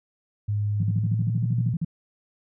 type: tone with pitch glide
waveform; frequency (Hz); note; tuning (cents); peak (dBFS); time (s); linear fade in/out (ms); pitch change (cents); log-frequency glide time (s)
sine; 103.83 to 118.58; G#2 to A#2; 0 to +30; -22; 0.48-1.74; 10; +230; 0.83-1.49
type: tone bursts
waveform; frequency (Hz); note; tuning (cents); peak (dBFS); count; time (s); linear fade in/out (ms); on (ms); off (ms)
sine; 165.6; E3; +8; -22; 14; 0.8-1.848; 5; 34; 44
effects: none